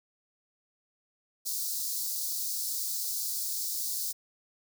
white high-pass noise, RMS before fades -33 dBFS, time 1.45-4.13 s, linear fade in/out 20 ms, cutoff 4200 Hz, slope 48 dB/octave, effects none

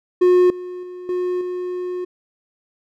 triangle tone with level steps, 361 Hz, F#4, 43 cents flat, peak -8 / -26 / -29 / -17 / -21 dBFS, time 0.21-2.05 s, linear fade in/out 10 ms, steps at 0.5 / 0.83 / 1.09 / 1.41 s, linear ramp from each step 2 ms, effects none

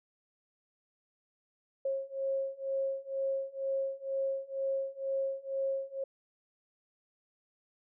sine beating tone pair, 540 / 542.1 Hz, C#5 / C#5, -45 / -39 cents, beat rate 2.1 Hz, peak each -35 / -34 dBFS, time 1.85-6.04 s, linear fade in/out 5 ms, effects none

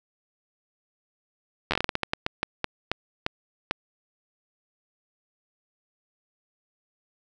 slowing click train, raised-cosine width 0.3 ms, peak -8 dBFS, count 17, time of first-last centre 1.71-3.711 s, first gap 11 ms, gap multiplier 1.28, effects none

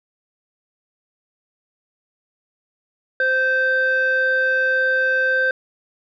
sine tone pair together, 520 / 1558.2 Hz, C5 / G6, -11 / -11 cents, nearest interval octave + perfect fifth, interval 1900 cents, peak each -20 / -15 dBFS, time 3.2-5.51 s, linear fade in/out 2 ms, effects tanh soft clip ceiling -12 dBFS

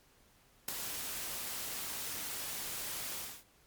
white noise with ADSR envelope, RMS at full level -30 dBFS, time 0.68-3.44 s, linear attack 6 ms, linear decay 3 ms, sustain -10 dB, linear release 270 ms, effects pink hiss -66 dBFS RMS until 3.66 s + MP3 96 kbps

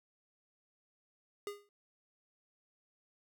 square tone with exponential decay, 408.5 Hz, G#4, 29 cents flat, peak -36 dBFS, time 1.47-1.69 s, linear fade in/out 1 ms, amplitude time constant 47 ms, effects none

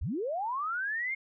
sine linear sweep, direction up, 41.58 to 2167 Hz, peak -30 dBFS, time 0.01-1.15 s, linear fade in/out 10 ms, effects none

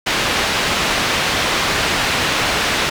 white low-pass noise, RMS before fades -18 dBFS, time 0.06-2.9 s, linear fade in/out 10 ms, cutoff 3300 Hz, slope 12 dB/octave, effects none

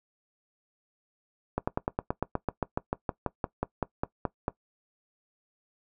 slowing click train, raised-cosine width 1 ms, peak -13 dBFS, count 20, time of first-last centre 1.58-4.481 s, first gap 95 ms, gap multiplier 1.05, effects noise-tail reverb RT60 0.1 s tail -19 dB re dry

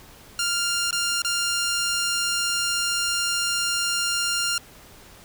10% pulse tone with dropouts, 1396.9 Hz, F6, in tune, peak -14 dBFS, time 0.39-4.58 s, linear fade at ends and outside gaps 2 ms, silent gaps 0.909-0.927 / 1.22-1.247 s, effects pink hiss -48 dBFS RMS until 5.24 s

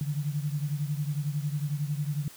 sine beating tone pair, 144.2 / 155.2 Hz, D3 / D#3, -31 / -4 cents, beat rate 11 Hz, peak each -29 / -33 dBFS, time 0.01-2.28 s, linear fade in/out 2 ms, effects white hiss -50 dBFS RMS until 2.36 s

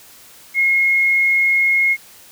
sine tone, 2157 Hz, C#7, 48 cents flat, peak -12 dBFS, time 0.54-1.97 s, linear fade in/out 50 ms, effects white hiss -44 dBFS RMS until 2.31 s

